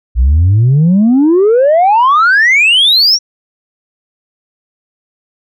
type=exponential sweep; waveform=sine; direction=up; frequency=56.9 to 5780 Hz; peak=-3 dBFS; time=0.15-3.19 s; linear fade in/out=50 ms; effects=tanh soft clip ceiling -3 dBFS